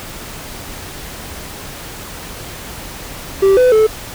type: tone with pitch steps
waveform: triangle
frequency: 389.2 / 503 / 435.4 Hz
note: G4 / B4 / A4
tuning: -12 / +32 / -18 cents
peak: -5 dBFS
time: 3.42-3.87 s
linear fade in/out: 10 ms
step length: 150 ms
effects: pink hiss -30 dBFS RMS until 4.14 s